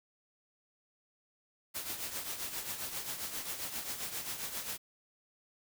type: noise with tremolo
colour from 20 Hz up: white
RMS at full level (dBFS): -37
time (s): 1.74-4.78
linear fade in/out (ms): 20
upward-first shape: triangle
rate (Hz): 7.5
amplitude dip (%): 65
effects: none